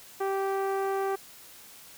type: tone with low-pass filter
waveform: 10% pulse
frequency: 389.7 Hz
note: G4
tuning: 10 cents flat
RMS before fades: -29 dBFS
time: 0.2-1.16 s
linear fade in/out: 10 ms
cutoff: 800 Hz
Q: 0.59
effects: white hiss -50 dBFS RMS until 1.97 s